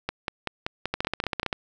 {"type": "two click trains", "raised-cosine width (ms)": 0.3, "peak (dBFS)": [-10, -11], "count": [10, 8], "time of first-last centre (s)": [[0.94, 1.528], [0.09, 1.431]], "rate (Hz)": [15.3, 5.22], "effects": []}